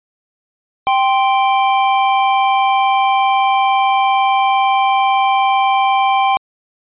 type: tone pair together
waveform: square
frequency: 783 / 1045.2 Hz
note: G5 / C6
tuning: -2 / -2 cents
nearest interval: perfect fourth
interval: 500 cents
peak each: -13 / -17 dBFS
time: 0.87-6.37 s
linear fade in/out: 0 ms
effects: resampled to 8000 Hz